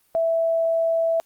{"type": "tone", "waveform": "sine", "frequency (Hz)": 659.3, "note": "E5", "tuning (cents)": 0, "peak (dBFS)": -18, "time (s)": [0.15, 1.2], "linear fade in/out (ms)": 0, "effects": ["white hiss -63 dBFS RMS until 1.25 s", "Opus 32 kbps"]}